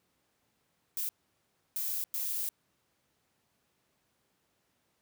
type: noise bursts at uneven times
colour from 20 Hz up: violet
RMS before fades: -34 dBFS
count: 3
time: 0.97-1.09 / 1.76-2.04 / 2.14-2.49 s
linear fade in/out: 0 ms
effects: pink hiss -75 dBFS RMS until 5.01 s + high-pass 100 Hz 12 dB/octave